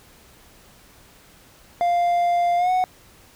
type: tone with pitch glide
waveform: triangle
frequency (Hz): 698 to 738.7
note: F5 to F#5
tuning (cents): -1 to -3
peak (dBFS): -15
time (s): 1.81-2.84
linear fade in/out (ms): 0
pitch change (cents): +98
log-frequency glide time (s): 2.57-2.71
effects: pink hiss -51 dBFS RMS until 3.35 s